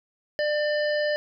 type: harmonic tone with a mistuned harmonic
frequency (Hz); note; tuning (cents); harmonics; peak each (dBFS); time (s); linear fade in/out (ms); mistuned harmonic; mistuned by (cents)
597; D5; +28; 1 / 3 / 5 / 7 / 8; -23 / -29 / -38 / -42 / -38; 0.39-1.16; 0; 8; +53
effects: none